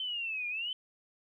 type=exponential two-way sweep; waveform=sine; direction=down then up; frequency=3097 to 2399 to 3097 Hz; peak=-33 dBFS; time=0-0.73 s; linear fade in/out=2 ms; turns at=0.48 s; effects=12-bit